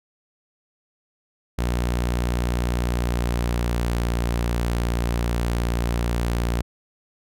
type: tone with pitch glide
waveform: sawtooth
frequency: 60 to 58.73 Hz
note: B1 to A#1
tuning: -49 to +14 cents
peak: -17 dBFS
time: 1.58-6.62 s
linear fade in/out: 10 ms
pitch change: -37 cents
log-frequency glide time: 2.81-4 s
effects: none